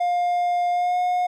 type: tone with pitch glide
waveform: triangle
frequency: 707 to 720.2 Hz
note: F5 to F#5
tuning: +21 to -47 cents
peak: -17 dBFS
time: 0-1.27 s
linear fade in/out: 10 ms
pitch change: +32 cents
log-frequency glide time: 0.71-0.98 s
effects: none